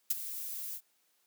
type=noise with ADSR envelope; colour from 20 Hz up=violet; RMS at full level=-27 dBFS; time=0.1-0.81 s; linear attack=7 ms; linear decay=26 ms; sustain=-13 dB; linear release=64 ms; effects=white hiss -73 dBFS RMS until 1.26 s + high-pass 200 Hz 12 dB/octave